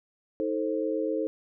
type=chord; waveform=sine; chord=A diminished; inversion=second; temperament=just; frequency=316.8 / 440 / 528 Hz; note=Eb4 / A4 / C5; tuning=+31 / 0 / +16 cents; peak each=-30 / -30 / -31 dBFS; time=0.4-1.27 s; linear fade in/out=0 ms; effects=none